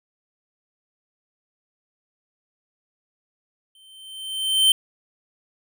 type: tone with exponential growth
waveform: square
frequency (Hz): 3104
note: G7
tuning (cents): -18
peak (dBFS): -12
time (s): 3.75-4.72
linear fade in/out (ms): 2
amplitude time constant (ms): 210
effects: none